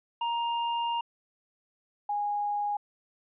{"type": "tone pair in turn", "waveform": ["square", "sine"], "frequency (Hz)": [937, 824], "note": ["A#5", "G#5"], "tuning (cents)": [9, -14], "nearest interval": "major second", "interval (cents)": 223, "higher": "first", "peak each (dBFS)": [-28, -27], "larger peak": "second", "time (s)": [[0.21, 1.01], [2.09, 2.77]], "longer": "first", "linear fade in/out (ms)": 5, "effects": ["resampled to 8000 Hz"]}